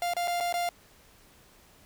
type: tone with dropouts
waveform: 45% pulse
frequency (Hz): 698.5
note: F5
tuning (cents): 0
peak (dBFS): -27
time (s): 0.02-0.69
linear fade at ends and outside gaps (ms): 1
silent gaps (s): 0.136-0.166 / 0.275-0.279 / 0.402-0.407 / 0.526-0.54
effects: pink hiss -58 dBFS RMS until 1.85 s